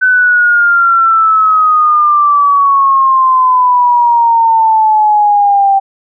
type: exponential sweep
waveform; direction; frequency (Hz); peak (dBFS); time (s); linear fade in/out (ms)
sine; down; 1517 to 780; -5; 0.01-5.8; 20
effects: none